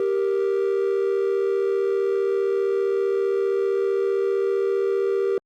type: tone pair together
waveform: triangle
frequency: 392.5 / 467.8 Hz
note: G4 / A#4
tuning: +2 / +6 cents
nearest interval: minor third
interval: 304 cents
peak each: -18 / -22 dBFS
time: 0-5.38 s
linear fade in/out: 2 ms
effects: tanh soft clip ceiling -12 dBFS + Opus 32 kbps